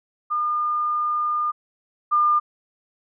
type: tone pair in turn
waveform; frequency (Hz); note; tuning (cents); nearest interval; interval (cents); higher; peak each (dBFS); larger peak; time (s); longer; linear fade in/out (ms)
sine; 1211 / 1204; D#6 / D6; -47 / +43; unison; 10; first; -20 / -15; second; 0.3-1.52 / 2.11-2.4; first; 20
effects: none